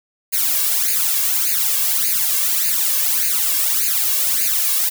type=noise with flanger; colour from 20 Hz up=blue; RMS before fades=-18 dBFS; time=0.32-4.9 s; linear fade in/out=20 ms; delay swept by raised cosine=0.44 to 1.84 ms; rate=1.7 Hz; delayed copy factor=+1; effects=none